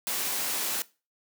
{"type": "noise", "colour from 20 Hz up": "white", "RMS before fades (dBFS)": -30, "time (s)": [0.07, 0.82], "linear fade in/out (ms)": 0, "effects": ["noise-tail reverb RT60 0.3 s tail -20 dB re dry", "high-pass 200 Hz 12 dB/octave"]}